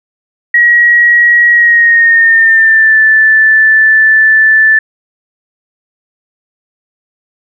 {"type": "tone with pitch glide", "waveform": "sine", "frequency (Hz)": [1905, 1757], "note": ["A#6", "A6"], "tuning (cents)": [37, -3], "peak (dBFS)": -3, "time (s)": [0.54, 4.79], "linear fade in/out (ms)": 5, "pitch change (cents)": -140, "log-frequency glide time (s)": [1.51, 2.98], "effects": []}